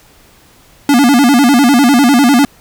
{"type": "tone with vibrato", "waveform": "square", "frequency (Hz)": 261.6, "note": "C4", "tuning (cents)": 0, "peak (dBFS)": -6, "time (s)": [0.89, 2.45], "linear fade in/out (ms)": 2, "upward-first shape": "square", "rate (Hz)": 10, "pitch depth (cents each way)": 160, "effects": ["pink hiss -45 dBFS RMS until 2.6 s"]}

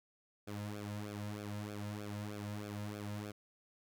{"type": "tone with flanger", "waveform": "sawtooth", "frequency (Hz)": 103.83, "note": "G#2", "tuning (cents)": 0, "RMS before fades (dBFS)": -43, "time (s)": [0.47, 3.32], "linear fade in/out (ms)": 10, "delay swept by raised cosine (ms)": [1, 2.7], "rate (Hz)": 3.2, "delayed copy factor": -0.95, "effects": []}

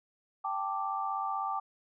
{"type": "chord", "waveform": "sine", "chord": "G suspended second", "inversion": "none", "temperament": "equal", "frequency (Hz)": [784, 880, 1174.7], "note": ["G5", "A5", "D6"], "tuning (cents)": [0, 0, 0], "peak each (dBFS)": [-35, -37, -34], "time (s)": [0.44, 1.6], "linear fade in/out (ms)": 10, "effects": []}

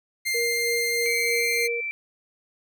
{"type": "tone", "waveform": "sawtooth", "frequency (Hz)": 2102, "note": "C7", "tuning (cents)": 7, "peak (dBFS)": -20, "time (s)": [0.25, 1.68], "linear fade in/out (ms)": 20}
{"type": "tone with tremolo", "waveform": "sine", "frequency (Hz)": 470.2, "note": "A#4", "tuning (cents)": 15, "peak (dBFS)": -25, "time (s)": [0.34, 1.81], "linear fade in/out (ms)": 10, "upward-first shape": "sine", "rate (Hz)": 3.2, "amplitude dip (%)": 45}
{"type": "tone with pitch glide", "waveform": "sine", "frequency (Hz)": [2277, 2336], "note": ["C#7", "D7"], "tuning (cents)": [46, -10], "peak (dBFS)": -27, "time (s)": [1.06, 1.91], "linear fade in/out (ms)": 0, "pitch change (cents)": 44, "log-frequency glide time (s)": [1.23, 1.49]}
{"effects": []}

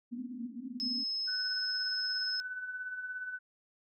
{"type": "band-pass noise", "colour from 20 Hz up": "white", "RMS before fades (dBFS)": -41, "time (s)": [0.11, 1.04], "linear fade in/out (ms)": 20, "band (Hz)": [230, 260], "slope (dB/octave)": 96}
{"type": "tone", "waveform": "sine", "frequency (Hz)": 5180, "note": "E8", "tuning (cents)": -31, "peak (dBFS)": -32, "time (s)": [0.8, 2.4], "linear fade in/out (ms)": 0}
{"type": "tone with tremolo", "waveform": "sine", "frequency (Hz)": 1500, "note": "F#6", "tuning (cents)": 23, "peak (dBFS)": -35, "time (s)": [1.27, 3.39], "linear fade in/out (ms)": 20, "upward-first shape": "sine", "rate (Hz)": 17, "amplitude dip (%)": 50}
{"effects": []}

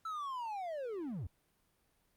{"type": "linear sweep", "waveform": "triangle", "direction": "down", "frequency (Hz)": [1334, 69.3], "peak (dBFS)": -36, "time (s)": [0.05, 1.27], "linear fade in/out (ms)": 5, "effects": ["pink hiss -75 dBFS RMS until 2.16 s", "Opus 48 kbps"]}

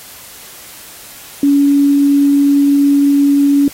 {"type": "tone with quantisation", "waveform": "sine", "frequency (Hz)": 282.8, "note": "C#4", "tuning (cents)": 35, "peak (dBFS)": -7, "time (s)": [1.43, 3.68], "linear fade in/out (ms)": 2, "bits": 6, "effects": ["white hiss -35 dBFS RMS until 3.73 s", "AAC 48 kbps"]}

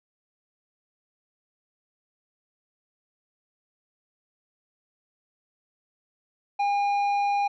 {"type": "tone with tanh clipping", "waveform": "sine", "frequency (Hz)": 810, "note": "G#5", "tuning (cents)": -43, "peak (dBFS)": -23, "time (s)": [6.59, 7.48], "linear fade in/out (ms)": 10, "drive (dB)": 8, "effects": []}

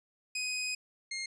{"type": "tone pair in turn", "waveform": "20% pulse", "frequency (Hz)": [2506, 2132], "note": ["D#7", "C7"], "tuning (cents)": [12, 32], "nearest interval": "minor third", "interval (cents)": 280, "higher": "first", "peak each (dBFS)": [-28, -30], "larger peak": "first", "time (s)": [[0.35, 0.75], [1.11, 1.26]], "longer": "first", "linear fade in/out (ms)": 5, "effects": ["resampled to 22050 Hz"]}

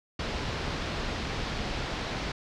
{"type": "low-pass noise", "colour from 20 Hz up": "pink", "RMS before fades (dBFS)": -33, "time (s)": [0.19, 2.32], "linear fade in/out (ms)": 5, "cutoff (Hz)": 5000, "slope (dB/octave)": 24, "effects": []}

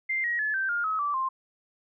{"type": "tone with pitch steps", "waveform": "sine", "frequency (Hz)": [2093, 1897.2, 1719.8, 1558.9, 1413.1, 1281, 1161.2, 1052.6], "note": ["C7", "A#6", "A6", "G6", "F6", "E6", "D6", "C6"], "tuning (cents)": [0, 30, -40, -10, 20, -50, -20, 10], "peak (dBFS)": -25, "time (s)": [0.09, 1.29], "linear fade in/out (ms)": 10, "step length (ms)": 150, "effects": []}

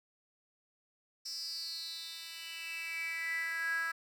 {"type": "tone with high-pass filter sweep", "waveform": "10% pulse", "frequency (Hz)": 329.6, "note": "E4", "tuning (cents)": 0, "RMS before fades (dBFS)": -39, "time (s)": [1.25, 3.92], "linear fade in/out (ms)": 10, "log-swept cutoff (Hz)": [5400, 1500], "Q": 8.9, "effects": []}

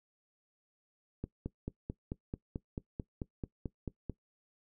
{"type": "click train", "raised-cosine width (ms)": 3, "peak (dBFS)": -24, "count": 14, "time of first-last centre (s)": [1.24, 4.097], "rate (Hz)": 4.55, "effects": ["noise-tail reverb RT60 0.1 s tail -19 dB re dry"]}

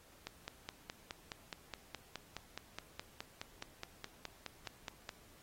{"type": "click train", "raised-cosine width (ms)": 0.2, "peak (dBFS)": -24, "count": 24, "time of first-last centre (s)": [0.27, 5.092], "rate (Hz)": 4.77, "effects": ["pink hiss -63 dBFS RMS until 5.42 s", "AAC 48 kbps"]}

